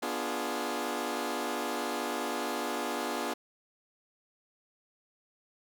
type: chord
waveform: 15% pulse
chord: B diminished seventh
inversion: none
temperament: equal with one note detuned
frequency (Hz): 244.2 / 293.7 / 349.2 / 415.3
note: B3 / D4 / F4 / Ab4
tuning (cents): -19 / 0 / 0 / 0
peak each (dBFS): -31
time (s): 0.02-3.34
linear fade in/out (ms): 10
effects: none